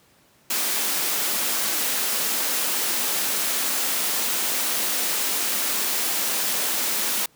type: high-pass noise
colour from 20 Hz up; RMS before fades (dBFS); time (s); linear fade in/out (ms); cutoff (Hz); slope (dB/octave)
white; -24; 0.5-7.26; 5; 180; 48
effects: pink hiss -58 dBFS RMS until 7.35 s + high-pass 100 Hz 12 dB/octave